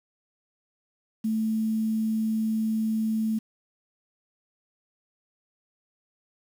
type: tone with quantisation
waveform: sine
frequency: 220 Hz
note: A3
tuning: in tune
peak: -23 dBFS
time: 1.24-3.39 s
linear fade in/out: 10 ms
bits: 8
effects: none